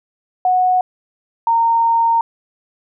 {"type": "tone pair in turn", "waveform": "sine", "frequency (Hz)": [735, 921], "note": ["F#5", "A#5"], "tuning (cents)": [-12, -21], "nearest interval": "major third", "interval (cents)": 391, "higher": "second", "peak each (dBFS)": [-11, -11], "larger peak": "neither", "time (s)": [[0.45, 0.81], [1.47, 2.21]], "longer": "second", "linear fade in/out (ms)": 2, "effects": []}